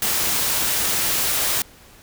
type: noise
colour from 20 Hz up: white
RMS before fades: -21 dBFS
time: 0.02-1.62 s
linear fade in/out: 2 ms
effects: pink hiss -48 dBFS RMS until 2.02 s